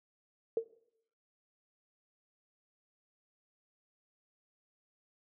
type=tone with exponential decay; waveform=sine; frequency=454.5 Hz; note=A#4; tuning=44 cents flat; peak=-24 dBFS; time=0.57-0.68 s; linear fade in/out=2 ms; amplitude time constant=23 ms; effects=noise-tail reverb RT60 0.7 s tail -19 dB re dry